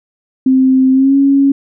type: tone with pitch glide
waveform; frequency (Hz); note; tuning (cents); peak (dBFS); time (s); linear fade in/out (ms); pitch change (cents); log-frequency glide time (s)
sine; 261.6 to 276.4; C4 to C#4; 0 to -5; -6; 0.46-1.52; 5; +95; 0.92-1.16
effects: none